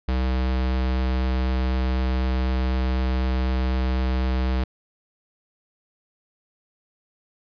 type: tone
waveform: square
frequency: 64 Hz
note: C2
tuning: 38 cents flat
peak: -21 dBFS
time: 0.08-4.64 s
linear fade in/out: 5 ms
effects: resampled to 11025 Hz